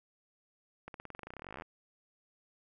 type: accelerating click train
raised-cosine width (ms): 0.5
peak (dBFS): -29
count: 26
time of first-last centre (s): 0.88-1.621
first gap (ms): 62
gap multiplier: 0.93
effects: none